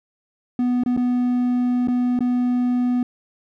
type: tone with dropouts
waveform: triangle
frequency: 246.9 Hz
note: B3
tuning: in tune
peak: -15 dBFS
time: 0.59-3.03 s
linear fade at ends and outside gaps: 2 ms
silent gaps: 0.836-0.861 / 0.966-0.974 / 1.874-1.883 / 2.191-2.206 s
effects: none